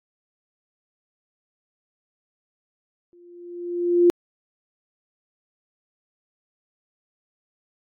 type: tone with exponential growth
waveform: sine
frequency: 349.2 Hz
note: F4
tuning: in tune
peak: -10 dBFS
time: 3.13-4.1 s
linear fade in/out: 0 ms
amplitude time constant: 210 ms
effects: AAC 64 kbps